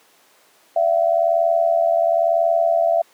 sine tone with amplitude modulation, 670 Hz, E5, 28 cents sharp, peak -10 dBFS, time 0.76-3.02 s, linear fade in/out 5 ms, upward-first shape sine, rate 81 Hz, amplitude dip 80%, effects pink hiss -54 dBFS RMS until 3.13 s + high-pass 400 Hz 12 dB/octave

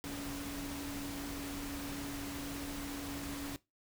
sine tone in noise, 282.2 Hz, C#4, 31 cents sharp, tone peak -41 dBFS, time 0.04-3.56 s, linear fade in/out 0 ms, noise pink, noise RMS -44 dBFS, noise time 0.04-3.56 s, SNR 0 dB, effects noise-tail reverb RT60 0.2 s tail -19 dB re dry

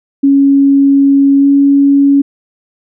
sine tone with pitch glide, 277.2 to 279.8 Hz, C#4 to C#4, 0 to +16 cents, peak -4 dBFS, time 0.23-2.22 s, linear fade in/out 10 ms, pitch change +16 cents, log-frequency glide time 1.39-1.46 s, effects none

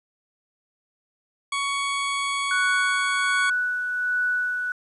20% pulse tone, 1118 Hz, C#6, 14 cents sharp, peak -19 dBFS, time 1.52-3.5 s, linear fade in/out 5 ms
sine tone with tremolo, 1480 Hz, F#6, in tune, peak -20 dBFS, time 2.51-4.72 s, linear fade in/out 2 ms, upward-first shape sine, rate 1.3 Hz, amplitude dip 40%
effects resampled to 24000 Hz + 9-bit

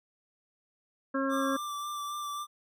harmonic tone, 270.7 Hz, C#4, 41 cents flat, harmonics 1 / 2 / 4 / 5 / 6, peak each -30 / -33 / -36 / -37 / -38 dBFS, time 1.14-1.57 s, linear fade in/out 10 ms
square tone with vibrato, 1174.7 Hz, D6, in tune, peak -35 dBFS, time 1.29-2.47 s, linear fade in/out 50 ms, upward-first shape sine, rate 3.7 Hz, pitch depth 18 cents each way
effects none

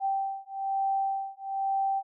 sine beating tone pair, 780 / 781.1 Hz, G5 / G5, -9 / -6 cents, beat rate 1.1 Hz, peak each -30 dBFS, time 0-2.03 s, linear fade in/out 50 ms, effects none

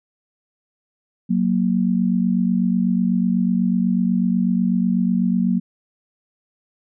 sine tone pair together, 185.01 / 233.1 Hz, F#3 / A#3, 0 / 0 cents, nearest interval major third, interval 400 cents, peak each -18 / -19 dBFS, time 1.29-5.6 s, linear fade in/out 20 ms, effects none

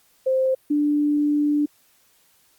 sine tone pair in turn, 523.3 / 294.3 Hz, C5 / D4, 0 / +4 cents, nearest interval minor seventh, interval 996 cents, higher first, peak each -17 dBFS, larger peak neither, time 0.26-0.55 / 0.7-1.66 s, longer second, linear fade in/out 10 ms, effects white hiss -60 dBFS RMS until 2.58 s + Opus 48 kbps

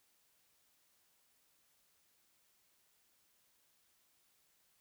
silence, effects white hiss -74 dBFS RMS until 4.8 s

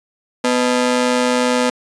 sawtooth ring-modulated tone, 374.3 Hz, F#4, 20 cents sharp, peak -7 dBFS, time 0.44-1.7 s, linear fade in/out 5 ms, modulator 126 Hz, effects resampled to 22050 Hz

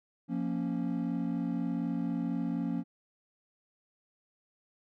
triangle chord, Bb minor, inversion second, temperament equal, 174.61 / 233.1 / 277.2 Hz, F3 / Bb3 / Db4, 0 / 0 / 0 cents, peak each -32 dBFS, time 0.28-2.84 s, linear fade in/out 50 ms, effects tanh soft clip ceiling -20 dBFS

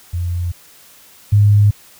sine tone pair in turn, 87.31 / 103.2 Hz, F2 / G#2, 0 / -10 cents, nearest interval minor third, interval 290 cents, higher second, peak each -17 / -7 dBFS, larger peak second, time 0.13-0.52 / 1.32-1.71 s, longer neither, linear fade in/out 10 ms, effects white hiss -45 dBFS RMS until 1.99 s

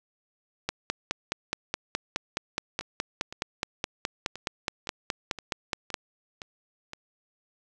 two click trains, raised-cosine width 0.2 ms, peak -21 / -10 dBFS, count 9 / 26, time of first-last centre 2.81-6.934 / 0.69-5.942 s, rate 1.94 / 4.76 Hz, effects none

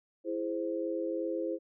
sine chord, E augmented, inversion none, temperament equal with one note detuned, 332.5 / 415.3 / 523.3 Hz, E4 / G#4 / B#4, +15 / 0 / 0 cents, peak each -34 / -38 / -35 dBFS, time 0.24-1.59 s, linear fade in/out 50 ms, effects none

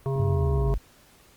harmonic tone, 135.5 Hz, C#3, 39 cents flat, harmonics 1 / 3 / 5 / 7 / 8, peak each -25 / -29 / -37 / -40 / -41 dBFS, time 0.06-0.74 s, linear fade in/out 0 ms
click train, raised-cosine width 3 ms, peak -26 dBFS, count 28, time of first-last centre 0.16-0.724 s, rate 47.9 Hz
sine linear sweep, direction down, 103.83 to 45.29 Hz, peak -23 dBFS, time 0.19-0.78 s, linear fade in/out 10 ms
effects pink hiss -56 dBFS RMS until 1.36 s + Opus 32 kbps

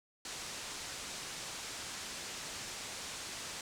white low-pass noise, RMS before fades -44 dBFS, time 0.25-3.61 s, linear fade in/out 2 ms, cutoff 8000 Hz, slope 24 dB/octave, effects none

